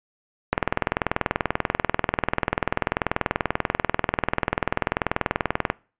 click train, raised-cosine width 0.5 ms, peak -4 dBFS, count 107, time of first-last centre 0.53-5.701 s, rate 20.5 Hz, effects noise-tail reverb RT60 0.4 s tail -24 dB re dry + resampled to 8000 Hz

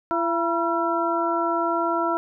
harmonic tone with a mistuned harmonic, 337.6 Hz, E4, 41 cents sharp, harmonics 1 / 2 / 3 / 4, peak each -26 / -26 / -26 / -26 dBFS, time 0.11-2.17 s, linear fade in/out 0 ms, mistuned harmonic 3, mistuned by -76 cents, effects none

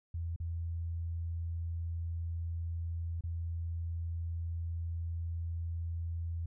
sine tone with dropouts, 83.8 Hz, E2, 29 cents sharp, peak -34 dBFS, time 0.14-6.46 s, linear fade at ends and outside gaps 5 ms, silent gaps 0.362-0.4 / 3.209-3.237 s, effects none

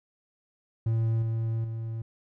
triangle tone with level steps, 113.1 Hz, A2, 48 cents sharp, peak -21 / -24 / -29 dBFS, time 0.86-2.02 s, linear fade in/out 5 ms, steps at 1.22 / 1.64 s, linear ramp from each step 5 ms, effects none

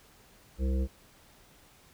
harmonic tone, 65.41 Hz, C2, in tune, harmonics 1 / 3 / 5 / 7 / 8, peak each -26 / -36 / -40 / -43 / -44 dBFS, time 0.58-0.88 s, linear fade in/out 50 ms, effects pink hiss -59 dBFS RMS until 1.93 s

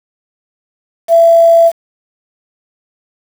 sine tone with quantisation, 669 Hz, E5, 25 cents sharp, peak -3 dBFS, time 1.08-1.72 s, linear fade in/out 50 ms, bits 5, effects none

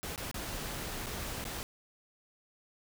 pink noise with dropouts, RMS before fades -39 dBFS, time 0.03-1.63 s, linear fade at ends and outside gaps 0 ms, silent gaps 0.16-0.178 / 0.313-0.343 / 1.061-1.067 / 1.441-1.452 s, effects none

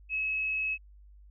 sine tone, 2575 Hz, E7, 41 cents flat, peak -28 dBFS, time 0.09-0.78 s, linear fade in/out 50 ms, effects added 50 Hz sine -51 dBFS peak until 1.3 s

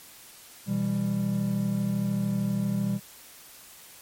triangle chord, E minor, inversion second, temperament just, 123.61 / 164.81 / 197.78 Hz, B2 / E3 / G3, +2 / 0 / +16 cents, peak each -29 / -30 / -24 dBFS, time 0.66-3 s, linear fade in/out 50 ms, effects white hiss -49 dBFS RMS until 4.01 s + MP3 64 kbps

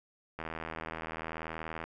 click train, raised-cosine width 0.5 ms, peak -23 dBFS, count 118, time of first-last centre 0.39-1.84 s, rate 80.7 Hz, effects none

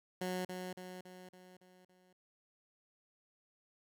15% pulse tone with echo, 183 Hz, F#3, 19 cents flat, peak -30 dBFS, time 0.21-0.45 s, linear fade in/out 5 ms, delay 280 ms, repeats 6, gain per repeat -5 dB, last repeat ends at 2.13 s, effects none

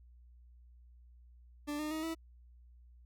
40% pulse tone with pitch steps, 293.7 / 304.1 / 314.8 / 325.9 Hz, D4 / D#4 / D#4 / E4, 0 / -40 / +20 / -20 cents, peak -35 dBFS, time 1.67-2.15 s, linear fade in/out 20 ms, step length 120 ms, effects added 60 Hz sine -56 dBFS peak until 3.05 s

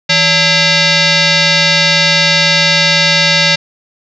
sine tone with frequency modulation, 897 Hz, A5, 33 cents sharp, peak -7 dBFS, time 0.09-3.56 s, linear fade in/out 10 ms, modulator 734 Hz, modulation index 6, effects none

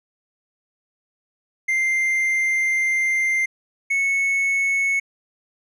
triangle tone pair in turn, 2093 / 2204 Hz, C7 / C#7, 0 / -11 cents, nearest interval minor second, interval 89 cents, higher second, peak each -16 dBFS, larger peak neither, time 1.68-3.46 / 3.9-5 s, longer first, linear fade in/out 10 ms, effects resampled to 32000 Hz

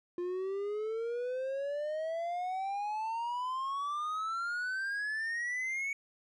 triangle exponential sweep, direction up, 349.5 to 2245 Hz, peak -31 dBFS, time 0.18-5.93 s, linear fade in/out 2 ms, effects resampled to 24000 Hz

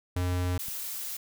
square tone, 90 Hz, F#2, 47 cents flat, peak -27 dBFS, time 0.16-0.58 s, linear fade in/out 5 ms
click train, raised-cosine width 5 ms, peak -34 dBFS, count 5, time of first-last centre 0.21-0.684 s, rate 8.43 Hz
blue noise, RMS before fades -36 dBFS, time 0.59-1.17 s, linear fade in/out 5 ms
effects none

